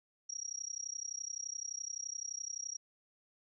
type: tone with amplitude modulation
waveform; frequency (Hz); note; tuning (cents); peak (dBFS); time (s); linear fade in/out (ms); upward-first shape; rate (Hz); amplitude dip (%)
sine; 5670; F8; +25; -35; 0.29-2.77; 10; sine; 31.7; 100
effects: none